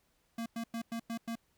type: tone bursts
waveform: square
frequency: 229.9 Hz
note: A#3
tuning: 24 cents flat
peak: -36 dBFS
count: 6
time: 0.38-1.355 s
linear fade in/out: 5 ms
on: 80 ms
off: 99 ms
effects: pink hiss -74 dBFS RMS until 1.57 s